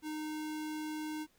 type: tone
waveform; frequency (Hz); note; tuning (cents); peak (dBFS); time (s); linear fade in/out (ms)
square; 307.7; D#4; -19; -38; 0.02-1.27; 50
effects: pink hiss -70 dBFS RMS until 1.38 s

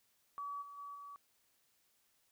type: tone with level steps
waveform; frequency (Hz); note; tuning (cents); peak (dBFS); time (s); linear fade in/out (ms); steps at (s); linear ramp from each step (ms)
sine; 1141; C#6; +50; -40 / -49 / -45 / -48; 0.38-1.16; 0; 0.61 / 0.77 / 0.94; 20
effects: white hiss -75 dBFS RMS until 2.31 s

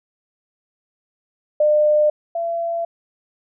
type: tone pair in turn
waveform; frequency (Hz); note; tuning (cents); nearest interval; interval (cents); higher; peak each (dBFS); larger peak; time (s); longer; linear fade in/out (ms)
sine; 602 / 675.7; D5 / E5; +43 / +43; major second; 200; second; -12 / -20; first; 1.6-2.1 / 2.35-2.85; neither; 5
effects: none

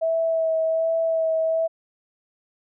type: tone with vibrato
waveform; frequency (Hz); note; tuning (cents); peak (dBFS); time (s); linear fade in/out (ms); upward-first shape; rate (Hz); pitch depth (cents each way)
sine; 650; E5; -24; -19; 0.01-1.68; 20; sine; 1.3; 17
effects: none

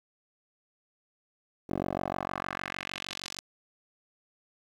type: tone with band-pass filter sweep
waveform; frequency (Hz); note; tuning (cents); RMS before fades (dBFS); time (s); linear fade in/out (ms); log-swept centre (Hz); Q
10% pulse; 46.54; F#1; +11; -36; 1.69-3.4; 10; 390 to 5800; 1.6
effects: 10-bit

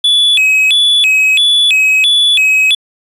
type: tone with vibrato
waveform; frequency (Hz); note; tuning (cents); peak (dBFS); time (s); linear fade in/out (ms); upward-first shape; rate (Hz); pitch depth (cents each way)
triangle; 2960; F#7; 0; -5; 0.04-2.75; 5; square; 1.5; 260
effects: resampled to 32000 Hz + 7-bit

